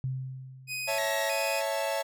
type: tone with exponential decay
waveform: sine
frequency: 130.81 Hz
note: C3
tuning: in tune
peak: -27 dBFS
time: 0.04-1.24 s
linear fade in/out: 0 ms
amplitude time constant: 260 ms
type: tone with vibrato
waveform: sawtooth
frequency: 2178 Hz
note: C#7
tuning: 31 cents flat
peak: -29 dBFS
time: 0.67-1.63 s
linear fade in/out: 50 ms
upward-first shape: square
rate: 1.6 Hz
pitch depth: 240 cents each way
type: chord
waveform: 45% pulse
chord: A major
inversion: first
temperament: equal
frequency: 554.4 / 659.3 / 880 Hz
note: C#5 / E5 / A5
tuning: 0 / 0 / 0 cents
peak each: -32 / -32 / -34 dBFS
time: 0.87-2.03 s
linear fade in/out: 20 ms
effects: none